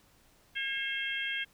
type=harmonic tone with a mistuned harmonic; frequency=537 Hz; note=C5; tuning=45 cents sharp; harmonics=3 / 4 / 5 / 6; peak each=-36 / -37 / -39 / -37 dBFS; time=0.55-1.45 s; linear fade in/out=20 ms; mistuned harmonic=3; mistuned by=+17 cents; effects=pink hiss -64 dBFS RMS until 1.53 s